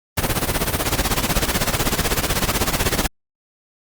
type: noise with tremolo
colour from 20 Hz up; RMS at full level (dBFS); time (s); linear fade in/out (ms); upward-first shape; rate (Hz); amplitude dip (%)
pink; -17; 0.17-3.07; 10; sine; 16; 80
effects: Opus 32 kbps